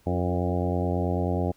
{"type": "harmonic tone with a mistuned harmonic", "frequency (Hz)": 89.3, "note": "F2", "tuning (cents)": 39, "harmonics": [1, 2, 3, 4, 5, 6, 7, 8, 9], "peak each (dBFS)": [-27, -30, -32, -33, -34, -35, -35, -36, -37], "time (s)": [0.06, 1.52], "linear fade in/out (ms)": 10, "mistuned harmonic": 4, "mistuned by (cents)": -28, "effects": ["pink hiss -62 dBFS RMS until 1.56 s"]}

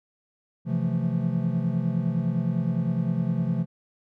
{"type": "chord", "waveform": "triangle", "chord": "F major seventh", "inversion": "second", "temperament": "equal", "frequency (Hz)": [130.81, 164.81, 174.61, 220], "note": ["C3", "E3", "F3", "A3"], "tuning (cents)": [0, 0, 0, 0], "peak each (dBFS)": [-27, -26, -25, -29], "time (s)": [0.65, 3.66], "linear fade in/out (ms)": 50, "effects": []}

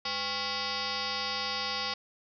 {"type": "tone with frequency modulation", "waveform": "sine", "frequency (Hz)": 2874, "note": "F7", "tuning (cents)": 49, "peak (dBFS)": -30, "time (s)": [0.05, 1.94], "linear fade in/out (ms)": 5, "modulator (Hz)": 296, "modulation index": 7.8, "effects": []}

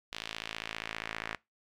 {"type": "tone with band-pass filter sweep", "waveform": "sawtooth", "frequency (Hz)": 55, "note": "A1", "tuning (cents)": 0, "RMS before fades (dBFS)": -41, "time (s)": [0.12, 1.36], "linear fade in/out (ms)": 10, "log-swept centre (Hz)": [3400, 1900], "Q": 1.6, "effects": ["noise-tail reverb RT60 0.2 s tail -22 dB re dry"]}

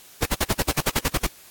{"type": "noise bursts", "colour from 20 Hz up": "pink", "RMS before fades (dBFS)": -21, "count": 12, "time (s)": [0.22, 1.268], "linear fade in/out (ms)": 5, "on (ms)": 36, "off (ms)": 56, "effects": ["white hiss -48 dBFS RMS until 1.5 s", "AAC 64 kbps"]}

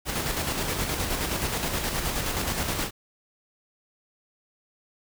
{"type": "noise with tremolo", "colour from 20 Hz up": "pink", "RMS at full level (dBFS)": -27, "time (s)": [0.05, 2.91], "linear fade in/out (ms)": 50, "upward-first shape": "square", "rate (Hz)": 9.5, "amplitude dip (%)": 35, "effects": []}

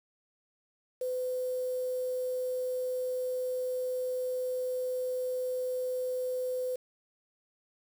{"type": "tone with quantisation", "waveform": "sine", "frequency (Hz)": 506, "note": "B4", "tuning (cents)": 42, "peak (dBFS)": -30, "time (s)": [1.01, 6.76], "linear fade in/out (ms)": 5, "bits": 8, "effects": []}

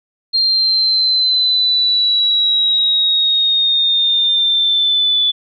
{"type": "exponential sweep", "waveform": "sine", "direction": "down", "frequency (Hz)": [4200, 3464], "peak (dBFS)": -11, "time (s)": [0.33, 5.32], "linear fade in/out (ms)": 20, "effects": []}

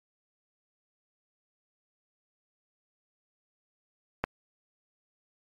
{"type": "click", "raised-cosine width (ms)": 0.5, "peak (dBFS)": -11, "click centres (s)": 4.24, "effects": ["MP3 96 kbps"]}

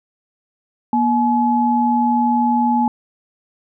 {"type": "tone pair together", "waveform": "sine", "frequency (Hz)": [239.1, 852], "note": ["A#3", "G#5"], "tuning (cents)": [44, 44], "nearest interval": "octave + minor seventh", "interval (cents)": 2200, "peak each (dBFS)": -16, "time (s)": [0.93, 2.88], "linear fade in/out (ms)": 2, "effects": []}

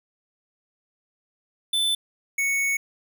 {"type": "tone pair in turn", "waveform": "square", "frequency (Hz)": [3520, 2217], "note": ["A7", "C#7"], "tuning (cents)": [0, 0], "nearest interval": "minor sixth", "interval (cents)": 800, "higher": "first", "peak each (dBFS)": [-21, -22], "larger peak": "first", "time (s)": [[1.73, 1.95], [2.38, 2.77]], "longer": "second", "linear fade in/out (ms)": 5, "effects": []}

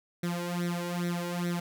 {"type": "tone with flanger", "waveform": "sawtooth", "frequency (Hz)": 174.4, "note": "F3", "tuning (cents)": -2, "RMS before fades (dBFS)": -32, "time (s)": [0.23, 1.6], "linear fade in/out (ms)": 5, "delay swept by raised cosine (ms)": [0.51, 2.11], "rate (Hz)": 2.4, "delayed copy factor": 0.85, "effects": []}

